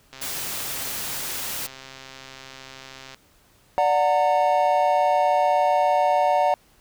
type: click train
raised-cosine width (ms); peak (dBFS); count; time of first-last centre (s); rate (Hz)
0.2; -23; 402; 0.13-3.145; 133
type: noise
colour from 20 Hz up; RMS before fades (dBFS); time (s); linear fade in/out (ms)
white; -30; 0.21-1.67; 10
type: chord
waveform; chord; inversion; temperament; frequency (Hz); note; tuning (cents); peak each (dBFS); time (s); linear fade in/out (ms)
triangle; D augmented; none; just; 587.3 / 734.2 / 917.7; D5 / F#5 / A#5; 0 / -14 / -27; -20 / -18 / -21; 3.78-6.54; 0
effects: pink hiss -58 dBFS RMS until 6.8 s